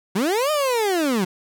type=linear two-way sweep; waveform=30% pulse; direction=up then down; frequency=173.3 to 622.3 to 173.3 Hz; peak=-16 dBFS; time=0.15-1.25 s; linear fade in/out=10 ms; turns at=0.51 s; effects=none